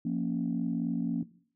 sine chord, Bb minor, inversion second, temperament equal, 174.61 / 233.1 / 277.2 Hz, F3 / Bb3 / Db4, 0 / 0 / 0 cents, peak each -32 / -31 / -33 dBFS, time 0.05-1.23 s, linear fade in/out 5 ms, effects noise-tail reverb RT60 0.5 s tail -17 dB re dry + tanh soft clip ceiling -20 dBFS

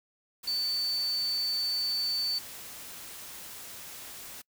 sine tone in noise, 4500 Hz, C#8, 25 cents sharp, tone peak -27 dBFS, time 0.47-2.39 s, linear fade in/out 10 ms, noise white, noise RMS -44 dBFS, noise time 0.43-4.42 s, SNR +14 dB, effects noise-tail reverb RT60 0.1 s tail -25 dB re dry

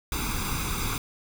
pink noise with comb filter, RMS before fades -29 dBFS, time 0.12-0.98 s, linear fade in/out 2 ms, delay 0.82 ms, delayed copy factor +0.8, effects none

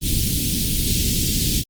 pink band-stop noise, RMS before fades -20 dBFS, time 0.01-1.64 s, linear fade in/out 50 ms, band 300 to 3200 Hz, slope 24 dB/octave, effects Opus 24 kbps

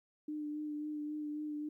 sine tone with vibrato, 300 Hz, D4, 37 cents sharp, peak -37 dBFS, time 0.28-1.69 s, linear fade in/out 5 ms, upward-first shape sine, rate 3.7 Hz, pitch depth 19 cents each way, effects 13-bit

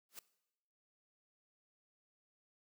white noise with exponential growth, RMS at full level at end -44 dBFS, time 0.09-0.19 s, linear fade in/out 2 ms, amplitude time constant 20 ms, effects noise-tail reverb RT60 0.9 s tail -19 dB re dry + high-pass 200 Hz 12 dB/octave

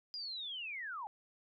sine linear sweep, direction down, 4944 to 784 Hz, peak -40 dBFS, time 0.14-1.07 s, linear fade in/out 0 ms, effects none

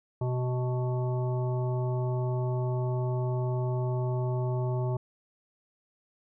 harmonic tone with a mistuned harmonic, 125.6 Hz, B2, 30 cents sharp, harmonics 1 / 3 / 5 / 7 / 9, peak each -27 / -35 / -38 / -41 / -47 dBFS, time 0.21-4.97 s, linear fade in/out 5 ms, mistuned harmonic 9, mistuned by -32 cents, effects none

